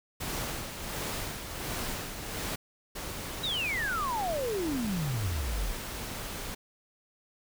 pink noise with tremolo, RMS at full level -34 dBFS, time 0.2-2.56 s, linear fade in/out 10 ms, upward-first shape sine, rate 1.4 Hz, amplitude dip 50%
pink noise, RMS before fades -38 dBFS, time 2.95-6.55 s, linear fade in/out 10 ms
sine exponential sweep, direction down, 3951 to 37.27 Hz, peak -29 dBFS, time 3.43-5.73 s, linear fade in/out 10 ms
effects none

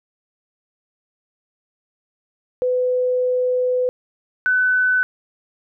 sine tone pair in turn, 502 / 1504.3 Hz, B4 / F#6, +28 / +28 cents, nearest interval octave + perfect fifth, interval 1900 cents, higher second, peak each -16 / -14 dBFS, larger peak second, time 2.62-3.89 / 4.46-5.03 s, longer first, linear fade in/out 0 ms, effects none

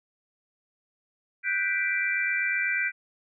sine chord, G major seventh, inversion third, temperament equal, 1480 / 1568 / 1975.5 / 2349 Hz, F#6 / G6 / B6 / D7, 0 / 0 / 0 / 0 cents, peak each -33 / -30 / -29 / -28 dBFS, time 1.43-2.92 s, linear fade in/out 50 ms, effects none

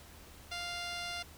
10% pulse tone with low-pass filter, 698.5 Hz, F5, in tune, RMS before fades -40 dBFS, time 0.51-1.23 s, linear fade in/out 10 ms, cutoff 6700 Hz, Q 2.3, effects added 76 Hz sine -57 dBFS peak until 1.37 s + pink hiss -55 dBFS RMS until 1.37 s

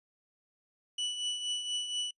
40% pulse tone with tremolo, 2960 Hz, F#7, in tune, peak -29 dBFS, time 0.98-2.11 s, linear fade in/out 5 ms, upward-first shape triangle, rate 4.2 Hz, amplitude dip 60%, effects noise-tail reverb RT60 0.1 s tail -26 dB re dry + resampled to 24000 Hz

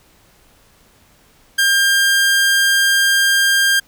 sawtooth tone, 1600 Hz, G6, 35 cents sharp, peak -8 dBFS, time 1.58-3.8 s, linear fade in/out 10 ms, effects pink hiss -52 dBFS RMS until 3.87 s

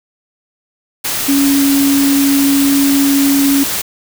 sine tone in noise, 278.5 Hz, C#4, 8 cents sharp, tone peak -9 dBFS, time 1.28-3.64 s, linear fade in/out 10 ms, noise white, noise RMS -18 dBFS, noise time 1.04-3.82 s, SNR +6 dB, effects none

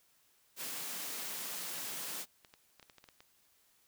white high-pass noise, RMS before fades -41 dBFS, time 0.56-2.26 s, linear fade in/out 50 ms, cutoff 140 Hz, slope 96 dB/octave
clicks, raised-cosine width 0.2 ms, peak -37 dBFS, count 11, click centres 2.108 / 2.165 / 2.448 / 2.539 / 2.797 / 2.828 / 2.898 / 2.983 / 3.041 / 3.088 / 3.205 s
effects white hiss -70 dBFS RMS until 3.87 s

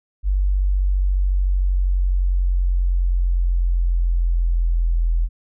sine exponential sweep, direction down, 48.19 to 41.68 Hz, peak -15 dBFS, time 0.23-5.29 s, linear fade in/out 50 ms, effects none

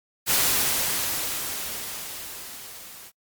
white noise with level ramp, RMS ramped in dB -20 to -44 dBFS, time 0.26-3.12 s, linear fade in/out 50 ms, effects noise-tail reverb RT60 0.1 s tail -26 dB re dry + Opus 48 kbps

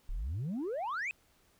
sine exponential sweep, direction up, 30.64 to 2616 Hz, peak -31 dBFS, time 0.09-1.11 s, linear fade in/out 0 ms, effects tanh soft clip ceiling -32 dBFS + pink hiss -68 dBFS RMS until 1.59 s

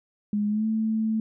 sine tone with pitch glide, 207.7 to 220.1 Hz, G#3 to A3, 0 to +1 cents, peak -22 dBFS, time 0.33-1.2 s, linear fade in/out 2 ms, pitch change +101 cents, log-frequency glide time 0.48-0.66 s, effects none

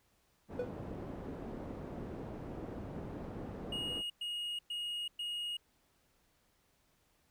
white low-pass noise, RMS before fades -44 dBFS, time 0.48-4.03 s, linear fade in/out 50 ms, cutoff 400 Hz, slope 12 dB/octave
triangle tone with exponential decay, 492.8 Hz, B4, 4 cents flat, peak -28 dBFS, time 0.59-0.75 s, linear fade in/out 5 ms, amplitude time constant 33 ms
triangle tone bursts, 2873 Hz, F7, 48 cents sharp, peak -35 dBFS, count 4, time 3.72-5.57 s, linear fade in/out 5 ms, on 380 ms, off 110 ms
effects pink hiss -73 dBFS RMS until 7.3 s

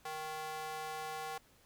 square tone with high-pass filter, 155.9 Hz, D#3, 4 cents sharp, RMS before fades -42 dBFS, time 0.05-1.38 s, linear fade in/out 5 ms, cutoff 730 Hz, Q 1.9, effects pink hiss -66 dBFS RMS until 1.65 s

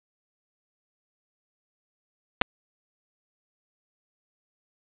clicks, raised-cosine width 0.3 ms, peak -4 dBFS, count 2, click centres 2.414 / 2.418 s, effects resampled to 8000 Hz + 7-bit

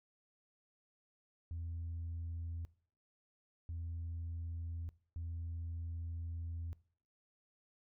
sine tone bursts at uneven times, 83.7 Hz, E2, 27 cents sharp, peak -38 dBFS, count 3, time 1.51-2.65 / 3.69-4.89 / 5.16-6.73 s, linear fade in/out 0 ms, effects noise-tail reverb RT60 0.5 s tail -21 dB re dry + tanh soft clip ceiling -37 dBFS

